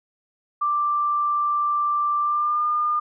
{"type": "tone with pitch glide", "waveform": "sine", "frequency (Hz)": [1178, 1209.7], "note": ["D6", "D#6"], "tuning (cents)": [5, -49], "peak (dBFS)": -19, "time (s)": [0.61, 3], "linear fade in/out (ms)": 10, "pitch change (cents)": 46, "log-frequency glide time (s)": [2.21, 2.64], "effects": []}